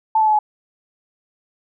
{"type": "tone with pitch steps", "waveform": "sine", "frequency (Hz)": [880, 868.9, 857.9, 847.1], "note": ["A5", "A5", "A5", "G#5"], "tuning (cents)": [0, -22, -44, 34], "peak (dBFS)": -12, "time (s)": [0.15, 0.39], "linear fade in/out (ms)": 5, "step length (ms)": 60, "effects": []}